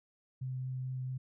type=tone with vibrato; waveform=sine; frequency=129.1 Hz; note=C3; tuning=23 cents flat; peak=-35 dBFS; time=0.41-1.18 s; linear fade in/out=10 ms; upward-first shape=triangle; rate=4.5 Hz; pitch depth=9 cents each way; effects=none